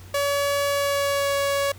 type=tone with pitch glide; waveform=sawtooth; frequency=567 to 560.5 Hz; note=C#5 to C#5; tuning=+39 to +19 cents; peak=-17 dBFS; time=0.14-1.72 s; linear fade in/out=5 ms; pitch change=-20 cents; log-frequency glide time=0.65-1.36 s; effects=added 93 Hz sine -42 dBFS peak until 1.78 s + pink hiss -49 dBFS RMS until 1.78 s